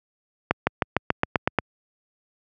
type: accelerating click train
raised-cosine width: 0.5 ms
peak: -3 dBFS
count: 9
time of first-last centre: 0.51-1.587 s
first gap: 160 ms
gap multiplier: 0.95
effects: high-pass 80 Hz 12 dB/octave